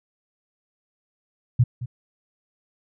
sine tone with echo, 121.9 Hz, B2, 22 cents flat, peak -12 dBFS, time 1.59-1.64 s, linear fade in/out 10 ms, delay 220 ms, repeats 1, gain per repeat -15 dB, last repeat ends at 1.86 s, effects none

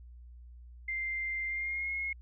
sine tone with pitch glide, 2093 to 2162 Hz, C7 to C#7, 0 to -44 cents, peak -32 dBFS, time 0.88-2.13 s, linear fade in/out 5 ms, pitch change +56 cents, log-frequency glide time 1.48-1.91 s, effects added 60 Hz sine -48 dBFS peak until 2.21 s

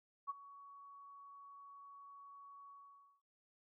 sine tone with ADSR envelope, 1122 Hz, C#6, 21 cents sharp, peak -36 dBFS, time 0.27-3.22 s, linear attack 28 ms, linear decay 24 ms, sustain -18 dB, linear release 530 ms, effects none

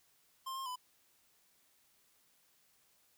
square tone with pitch steps, 1055 / 1066 / 1002 Hz, C6 / C6 / B5, +14 / +32 / +25 cents, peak -40 dBFS, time 0.46-0.76 s, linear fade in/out 10 ms, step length 100 ms, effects white hiss -71 dBFS RMS until 3.17 s

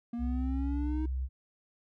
triangle exponential sweep, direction up, 234 to 316.4 Hz, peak -31 dBFS, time 0.13-1.06 s, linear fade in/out 5 ms
sine tone with pitch glide, 65.41 to 64.77 Hz, C2 to C2, 0 to -17 cents, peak -30 dBFS, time 0.18-1.29 s, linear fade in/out 50 ms, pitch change -17 cents, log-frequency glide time 0.42-0.93 s
effects none

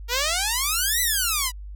5% pulse exponential two-way sweep, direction up then down, 459.8 to 2017 to 960 Hz, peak -10 dBFS, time 0.08-1.52 s, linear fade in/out 50 ms, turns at 1.01 s, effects added 50 Hz sine -34 dBFS peak until 1.75 s

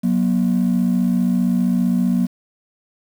triangle ring-modulated tone, 211.9 Hz, G#3, 35 cents sharp, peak -8 dBFS, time 0.03-2.27 s, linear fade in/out 20 ms, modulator 27.6 Hz, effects tanh soft clip ceiling -10 dBFS + 7-bit

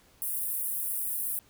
pink high-pass noise, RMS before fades -32 dBFS, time 0.22-1.39 s, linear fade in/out 0 ms, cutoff 9700 Hz, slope 48 dB/octave, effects pink hiss -61 dBFS RMS until 1.49 s

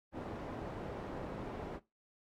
white low-pass noise, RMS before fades -43 dBFS, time 0.12-1.8 s, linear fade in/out 50 ms, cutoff 590 Hz, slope 12 dB/octave, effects noise-tail reverb RT60 0.2 s tail -17 dB re dry + AAC 64 kbps

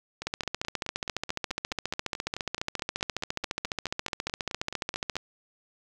two click trains, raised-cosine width 0.2 ms, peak -18 / -12 dBFS, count 24 / 72, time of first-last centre 0.22-5.156 / 0.27-5.167 s, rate 4.66 / 14.5 Hz, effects 9-bit

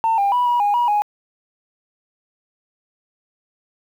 sine tone with pitch steps, 900 / 800 / 981 / 965 / 820 / 962 / 831 Hz, A5 / G5 / B5 / B5 / G#5 / B5 / G#5, +39 / +35 / -12 / -40 / -22 / -46 / +1 cents, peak -13 dBFS, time 0.04-1.02 s, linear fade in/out 0 ms, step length 140 ms, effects tanh soft clip ceiling -12 dBFS + 8-bit

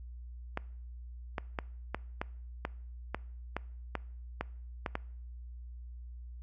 clicks, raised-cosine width 0.5 ms, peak -18 dBFS, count 12, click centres 0.574 / 1.382 / 1.588 / 1.946 / 2.215 / 2.651 / 3.146 / 3.566 / 3.953 / 4.41 / 4.862 / 4.954 s, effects noise-tail reverb RT60 0.6 s tail -23 dB re dry + added 60 Hz sine -43 dBFS peak until 6.42 s

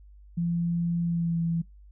sine tone with pitch glide, 170.7 to 167.09 Hz, F3 to E3, -39 to +24 cents, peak -24 dBFS, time 0.37-1.62 s, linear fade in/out 10 ms, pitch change -37 cents, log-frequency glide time 1.02-1.4 s, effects noise-tail reverb RT60 0.2 s tail -25 dB re dry + added 50 Hz sine -48 dBFS peak until 1.91 s

